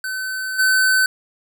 square tone with level steps, 1523 Hz, F#6, 50 cents sharp, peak -24 / -14 dBFS, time 0.04-1.06 s, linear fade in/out 2 ms, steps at 0.58 s, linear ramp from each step 20 ms, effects none

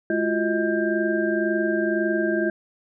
sine tone cluster, 211.9 / 340.8 / 362.7 / 630 / 1590 Hz, G#3 / F4 / F#4 / D#5 / G6, +35 / -42 / -34 / +21 / +24 cents, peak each -28 / -23 / -30 / -27 / -28 dBFS, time 0.1-2.5 s, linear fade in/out 2 ms, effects none

